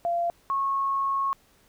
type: tone pair in turn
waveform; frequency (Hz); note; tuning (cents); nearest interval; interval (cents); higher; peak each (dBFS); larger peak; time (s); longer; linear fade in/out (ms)
sine; 688 / 1095; F5 / C#6; -26 / -22; minor sixth; 804; second; -23; neither; 0.05-0.3 / 0.5-1.33; second; 0
effects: pink hiss -61 dBFS RMS until 1.68 s